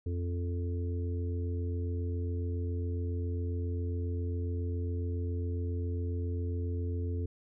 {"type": "harmonic tone", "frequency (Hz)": 87.31, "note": "F2", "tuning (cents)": 0, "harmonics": [1, 3, 4, 5], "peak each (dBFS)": [-31, -42, -46, -43], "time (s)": [0.06, 7.26], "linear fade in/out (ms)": 5, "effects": []}